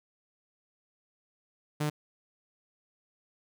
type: tone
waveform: sawtooth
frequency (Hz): 150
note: D3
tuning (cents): +37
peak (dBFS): -24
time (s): 1.8-1.9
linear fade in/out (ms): 10
effects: none